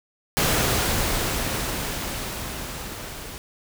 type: noise with level ramp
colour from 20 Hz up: pink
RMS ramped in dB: -20 to -37 dBFS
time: 0.37-3.38 s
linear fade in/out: 0 ms
effects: none